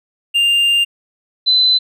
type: tone pair in turn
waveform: triangle / sine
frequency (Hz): 2798 / 4027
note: F7 / B7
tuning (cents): +3 / +33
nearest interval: tritone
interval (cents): 630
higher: second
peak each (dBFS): -9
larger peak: neither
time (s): 0.34-0.85 / 1.46-1.79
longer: first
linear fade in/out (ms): 20
effects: none